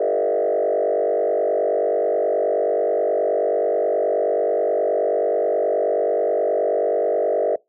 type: tone with frequency modulation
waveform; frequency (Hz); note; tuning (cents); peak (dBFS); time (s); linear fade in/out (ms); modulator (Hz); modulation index
sine; 535; C5; +38; -16; 0-7.56; 5; 49.4; 2.8
effects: noise-tail reverb RT60 0.2 s tail -23 dB re dry + tanh soft clip ceiling -12 dBFS